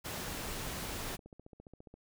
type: noise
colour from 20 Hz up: pink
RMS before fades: -40 dBFS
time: 0.04-1.17 s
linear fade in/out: 20 ms
type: click train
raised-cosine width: 2 ms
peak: -38 dBFS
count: 16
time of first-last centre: 0.92-1.94 s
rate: 14.7 Hz
effects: none